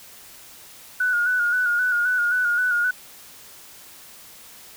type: tone with vibrato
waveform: sine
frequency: 1459 Hz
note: F#6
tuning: 25 cents flat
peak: -18 dBFS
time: 1-2.91 s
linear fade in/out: 5 ms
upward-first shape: square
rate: 3.8 Hz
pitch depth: 38 cents each way
effects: white hiss -45 dBFS RMS until 4.76 s